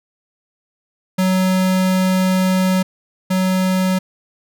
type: tone pair in turn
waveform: square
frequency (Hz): 186.4 / 186.4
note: F#3 / F#3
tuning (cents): +13 / +13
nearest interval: unison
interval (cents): 0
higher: neither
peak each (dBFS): -14 / -15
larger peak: first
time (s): 1.18-2.83 / 3.3-3.99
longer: first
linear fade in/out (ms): 10
effects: none